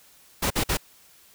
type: noise bursts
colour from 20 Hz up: pink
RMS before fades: -24 dBFS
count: 3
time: 0.42-0.773 s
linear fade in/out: 10 ms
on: 85 ms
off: 49 ms
effects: white hiss -55 dBFS RMS until 1.34 s